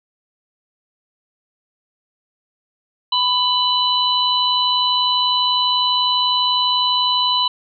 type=harmonic tone; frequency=996 Hz; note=B5; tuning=14 cents sharp; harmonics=1 / 3 / 4; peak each=-19 / -19 / -19 dBFS; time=3.12-7.48 s; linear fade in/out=5 ms; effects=none